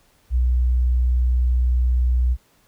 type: tone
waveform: sine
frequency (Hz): 61.74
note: B1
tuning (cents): 0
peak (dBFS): -15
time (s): 0.3-2.37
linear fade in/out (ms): 50
effects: pink hiss -59 dBFS RMS until 2.67 s